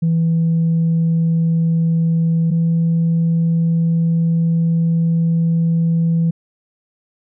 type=tone pair in turn; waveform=sine; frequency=164.81 / 165.96 Hz; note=E3 / E3; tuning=0 / +12 cents; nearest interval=unison; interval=12 cents; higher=second; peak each=-11 dBFS; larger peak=neither; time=0.02-2.51 / 2.51-6.31 s; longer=second; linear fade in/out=10 ms; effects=tanh soft clip ceiling -10 dBFS